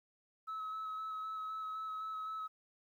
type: tone with vibrato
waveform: sine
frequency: 1291 Hz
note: E6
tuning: 37 cents flat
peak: -37 dBFS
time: 0.47-2.48 s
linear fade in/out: 20 ms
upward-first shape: square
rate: 3.9 Hz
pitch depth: 13 cents each way
effects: tanh soft clip ceiling -37 dBFS + 12-bit